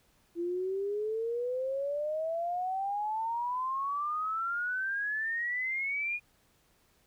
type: exponential sweep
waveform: sine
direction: up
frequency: 337.6 to 2461 Hz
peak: -30 dBFS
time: 0.35-6.2 s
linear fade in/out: 50 ms
effects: pink hiss -68 dBFS RMS until 7.06 s